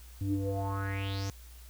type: tone with low-pass filter sweep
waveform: square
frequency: 98 Hz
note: G2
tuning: in tune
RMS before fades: -33 dBFS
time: 0.21-1.3 s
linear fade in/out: 0 ms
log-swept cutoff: 210 to 6500 Hz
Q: 5.8
effects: added 60 Hz sine -48 dBFS peak until 1.69 s + white hiss -57 dBFS RMS until 1.69 s